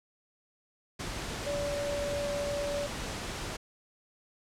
sine tone in noise, 575 Hz, D5, 37 cents flat, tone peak -31 dBFS, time 1.46-2.87 s, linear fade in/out 10 ms, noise pink, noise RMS -37 dBFS, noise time 0.99-3.57 s, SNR +3 dB, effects low-pass 8000 Hz 12 dB/octave

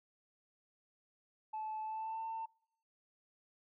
sine tone with pitch glide, 868 to 897.1 Hz, A5 to A5, -24 to +33 cents, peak -37 dBFS, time 1.53-2.46 s, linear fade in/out 10 ms, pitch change +57 cents, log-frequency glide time 1.82-2.24 s, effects noise-tail reverb RT60 0.7 s tail -26 dB re dry + tanh soft clip ceiling -35 dBFS

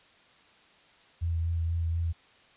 sine tone with vibrato, 83.4 Hz, E2, 21 cents sharp, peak -26 dBFS, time 1.21-2.13 s, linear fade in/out 20 ms, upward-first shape sine, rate 4.1 Hz, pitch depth 20 cents each way, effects white hiss -59 dBFS RMS until 2.56 s + resampled to 8000 Hz

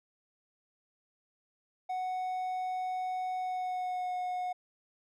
triangle tone with pitch glide, 740 to 727.7 Hz, F#5 to F#5, 0 to -29 cents, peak -30 dBFS, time 1.89-4.53 s, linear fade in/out 10 ms, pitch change -29 cents, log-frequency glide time 3.38-4.14 s, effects none

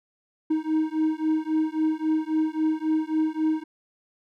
triangle beating tone pair, 312.1 / 315.8 Hz, D#4 / D#4, +5 / +26 cents, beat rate 3.7 Hz, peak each -23 dBFS, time 0.5-3.64 s, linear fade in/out 10 ms, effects none

